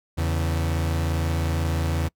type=tone pair together; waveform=40% pulse; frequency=82.41 / 139.16 Hz; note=E2 / C#3; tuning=0 / +7 cents; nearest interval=major sixth; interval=907 cents; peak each=-22 / -28 dBFS; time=0.17-2.09 s; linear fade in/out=20 ms; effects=noise-tail reverb RT60 0.1 s tail -25 dB re dry